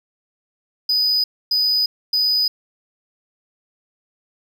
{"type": "tone bursts", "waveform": "triangle", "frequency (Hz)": 4978, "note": "D#8", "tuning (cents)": 0, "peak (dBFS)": -14, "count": 3, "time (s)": [0.89, 2.48], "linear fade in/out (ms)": 5, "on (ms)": 350, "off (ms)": 270, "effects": []}